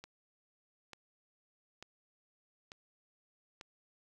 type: click train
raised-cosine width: 0.2 ms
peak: -30 dBFS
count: 5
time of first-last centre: 0.04-3.611 s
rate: 1.12 Hz
effects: 10-bit